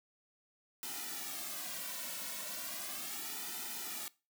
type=noise with flanger; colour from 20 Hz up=white; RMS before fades=-42 dBFS; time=0.83-4.08 s; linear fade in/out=0 ms; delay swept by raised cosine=1.8 to 2.48 ms; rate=0.36 Hz; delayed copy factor=-0.9; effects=noise-tail reverb RT60 0.3 s tail -21 dB re dry + high-pass 200 Hz 12 dB/octave